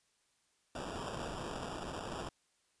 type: noise with sample-and-hold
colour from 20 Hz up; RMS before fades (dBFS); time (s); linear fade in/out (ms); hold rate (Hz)
violet; -42; 0.75-2.29; 2; 2100
effects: white hiss -75 dBFS RMS until 2.8 s + resampled to 22050 Hz